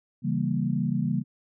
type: chord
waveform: sine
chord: C# diminished seventh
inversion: none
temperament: equal with one note detuned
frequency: 137.79 / 164.81 / 196 / 233.1 Hz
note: C#3 / E3 / G3 / Bb3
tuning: -10 / 0 / 0 / 0 cents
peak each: -29 dBFS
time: 0.22-1.24 s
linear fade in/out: 50 ms
effects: none